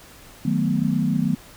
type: chord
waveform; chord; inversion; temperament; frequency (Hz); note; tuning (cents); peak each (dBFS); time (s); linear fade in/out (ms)
sine; B dominant seventh; first; equal; 155.56 / 185 / 220 / 246.9; D#3 / F#3 / A3 / B3; 0 / 0 / 0 / 0; -24; 0.45-1.35; 5
effects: pink hiss -46 dBFS RMS until 1.56 s